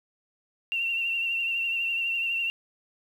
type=tone with vibrato; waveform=sine; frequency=2737 Hz; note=F7; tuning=36 cents flat; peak=-25 dBFS; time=0.72-2.5 s; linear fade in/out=0 ms; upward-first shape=triangle; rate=12 Hz; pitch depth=43 cents each way; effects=9-bit